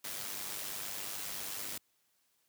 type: noise with amplitude modulation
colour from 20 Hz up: white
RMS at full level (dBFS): -38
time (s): 0.04-1.78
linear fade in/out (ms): 5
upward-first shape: sine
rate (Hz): 99.9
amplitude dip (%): 60
effects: white hiss -75 dBFS RMS until 2.48 s + high-pass 80 Hz 12 dB/octave